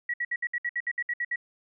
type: tone bursts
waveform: sine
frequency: 1924 Hz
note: B6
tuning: 46 cents flat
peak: -26 dBFS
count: 12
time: 0.09-1.359 s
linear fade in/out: 5 ms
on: 48 ms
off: 63 ms
effects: none